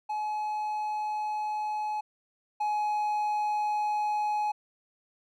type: tone pair in turn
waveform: triangle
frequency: 849 / 841.7 Hz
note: G#5 / G#5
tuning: +38 / +23 cents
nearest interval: unison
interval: 15 cents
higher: first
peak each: -27 / -24 dBFS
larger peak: second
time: 0.09-2.01 / 2.6-4.52 s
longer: neither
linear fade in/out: 10 ms
effects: none